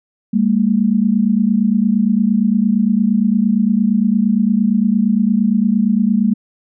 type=tone pair together; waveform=sine; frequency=199.5 / 228.2 Hz; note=G3 / A#3; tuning=+31 / -37 cents; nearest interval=major second; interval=232 cents; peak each=-14 dBFS; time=0.33-6.34 s; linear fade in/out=10 ms; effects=none